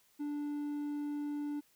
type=tone; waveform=triangle; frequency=292.6 Hz; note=D4; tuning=6 cents flat; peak=-33 dBFS; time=0.19-1.61 s; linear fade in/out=20 ms; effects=white hiss -69 dBFS RMS until 1.75 s